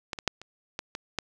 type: clicks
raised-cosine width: 0.2 ms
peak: -14 / -19 / -6 / -26 / -15 / -17 / -11 dBFS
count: 7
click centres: 0.132 / 0.188 / 0.277 / 0.416 / 0.791 / 0.951 / 1.187 s
effects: none